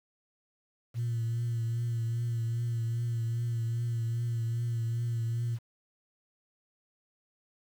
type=tone with vibrato; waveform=sine; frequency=116.54 Hz; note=A#2; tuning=in tune; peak=-27 dBFS; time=0.94-5.59 s; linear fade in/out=50 ms; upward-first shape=triangle; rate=2.5 Hz; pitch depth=40 cents each way; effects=tanh soft clip ceiling -25 dBFS + 9-bit